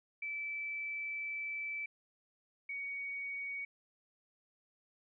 sine tone pair in turn, 2316 / 2244 Hz, D7 / C#7, -25 / +21 cents, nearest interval minor second, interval 54 cents, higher first, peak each -37 / -38 dBFS, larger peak first, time 0.22-1.86 / 2.69-3.65 s, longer first, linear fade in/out 5 ms, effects none

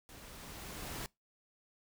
pink noise with level ramp, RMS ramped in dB -54 to -41 dBFS, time 0.09-1.06 s, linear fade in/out 0 ms, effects noise-tail reverb RT60 0.2 s tail -24 dB re dry

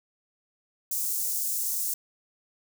white high-pass noise, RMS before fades -29 dBFS, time 0.91-1.94 s, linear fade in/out 5 ms, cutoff 6300 Hz, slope 24 dB/octave, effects none

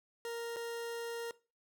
40% pulse tone with dropouts, 466.4 Hz, A#4, 1 cent sharp, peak -37 dBFS, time 0.25-1.31 s, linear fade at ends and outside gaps 1 ms, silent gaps 0.562-0.566 s, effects noise-tail reverb RT60 0.3 s tail -19 dB re dry

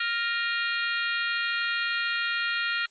harmonic tone with a mistuned harmonic, 466.8 Hz, A#4, 2 cents sharp, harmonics 3 / 4 / 5 / 6 / 7 / 8 / 9, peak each -29 / -30 / -34 / -35 / -37 / -41 / -37 dBFS, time 0-2.86 s, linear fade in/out 5 ms, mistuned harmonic 5, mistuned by +64 cents, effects white hiss -63 dBFS RMS until 2.9 s + MP3 32 kbps

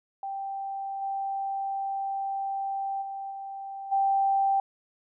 sine tone with level steps, 784 Hz, G5, in tune, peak -31 / -28 / -33 / -35 / -21 dBFS, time 0.23-4.6 s, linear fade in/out 2 ms, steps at 1.01 / 3.01 / 3.3 / 3.91 s, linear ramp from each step 20 ms, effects none

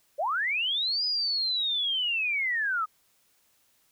sine linear two-way sweep, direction up then down, 510 to 5000 to 1230 Hz, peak -25 dBFS, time 0.18-2.86 s, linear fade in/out 20 ms, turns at 1.05 s, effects white hiss -67 dBFS RMS until 3.91 s

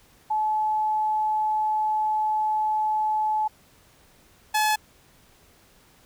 sine / sawtooth tone pair in turn, 860 / 856.1 Hz, A5 / A5, -40 / -48 cents, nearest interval unison, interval 8 cents, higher first, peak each -21 / -16 dBFS, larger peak second, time 0.3-3.48 / 4.54-4.76 s, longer first, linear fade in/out 10 ms, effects pink hiss -57 dBFS RMS until 6.05 s

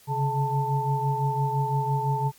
sine tone cluster, 135.4 / 141.3 / 425.6 / 887 Hz, C#3 / C#3 / G#4 / A5, -40 / +34 / +42 / +14 cents, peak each -26 / -29 / -34 / -26 dBFS, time 0.07-2.32 s, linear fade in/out 50 ms, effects white hiss -55 dBFS RMS until 2.38 s + MP3 96 kbps

